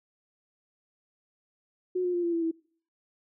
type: tone with pitch steps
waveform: sine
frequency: 365 / 357.1 / 349.3 / 341.7 / 334.3 / 327.1 Hz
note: F#4 / F4 / F4 / F4 / E4 / E4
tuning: -24 / +39 / 0 / -38 / +24 / -13 cents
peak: -25 dBFS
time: 1.95-2.514 s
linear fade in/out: 10 ms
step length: 94 ms
effects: noise-tail reverb RT60 0.5 s tail -24 dB re dry